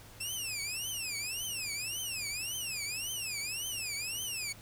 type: tone with vibrato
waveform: 15% pulse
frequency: 2637 Hz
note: E7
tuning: in tune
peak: -28 dBFS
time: 0.2-4.53 s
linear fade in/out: 10 ms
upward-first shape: triangle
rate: 1.8 Hz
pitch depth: 300 cents each way
effects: added 107 Hz sine -55 dBFS peak until 4.61 s + pink hiss -54 dBFS RMS until 4.61 s